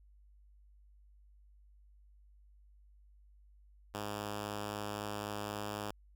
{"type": "tone", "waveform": "5% pulse", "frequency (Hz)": 103.83, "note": "G#2", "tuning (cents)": 0, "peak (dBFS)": -27, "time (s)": [3.94, 5.91], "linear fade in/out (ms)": 5, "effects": ["added 50 Hz sine -59 dBFS peak until 6.15 s"]}